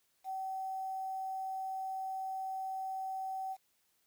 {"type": "tone with quantisation", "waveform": "sine", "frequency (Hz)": 764, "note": "G5", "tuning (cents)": -45, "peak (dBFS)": -36, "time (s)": [0.24, 3.57], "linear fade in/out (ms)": 50, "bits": 10, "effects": ["white hiss -75 dBFS RMS until 4.06 s"]}